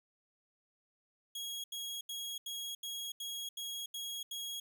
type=tone bursts; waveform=sawtooth; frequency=3305 Hz; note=G#7; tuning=9 cents flat; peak=-36 dBFS; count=9; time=1.35-4.6 s; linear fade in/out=5 ms; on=290 ms; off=80 ms; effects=none